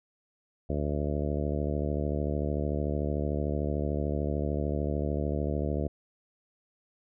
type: harmonic tone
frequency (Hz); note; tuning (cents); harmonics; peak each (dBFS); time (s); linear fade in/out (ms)
73.42; D2; 0; 1 / 2 / 3 / 4 / 5 / 6 / 7 / 8 / 9; -31 / -34 / -36 / -37 / -38 / -39 / -39 / -40 / -41; 0.69-5.88; 10
effects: none